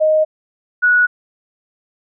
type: tone pair in turn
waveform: sine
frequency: 622.3 / 1465.2 Hz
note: D#5 / F#6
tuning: 0 / -17 cents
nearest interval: octave + minor third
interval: 1483 cents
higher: second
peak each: -10 / -9 dBFS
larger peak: second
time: 0-0.25 / 0.82-1.07 s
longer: neither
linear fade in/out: 20 ms
effects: none